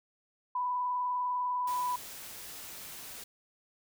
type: tone with vibrato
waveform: sine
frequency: 990 Hz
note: B5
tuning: 4 cents sharp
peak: -29 dBFS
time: 0.55-1.96 s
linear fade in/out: 5 ms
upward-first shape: triangle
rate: 20 Hz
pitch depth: 31 cents each way
type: noise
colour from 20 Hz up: white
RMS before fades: -45 dBFS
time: 1.67-3.24 s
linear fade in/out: 5 ms
effects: none